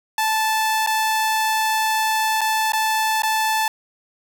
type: tone with dropouts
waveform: sawtooth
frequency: 876 Hz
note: A5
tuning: 8 cents flat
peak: -14 dBFS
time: 0.18-3.68 s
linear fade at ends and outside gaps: 2 ms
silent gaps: 0.864-0.872 / 2.409-2.414 / 2.721-2.733 / 3.221-3.233 s
effects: none